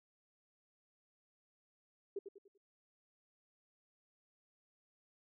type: tone with echo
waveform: sine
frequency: 397.7 Hz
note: G4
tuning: 25 cents sharp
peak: -37 dBFS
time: 2.16-2.19 s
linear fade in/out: 5 ms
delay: 97 ms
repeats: 4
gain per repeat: -8 dB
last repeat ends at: 2.578 s
effects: none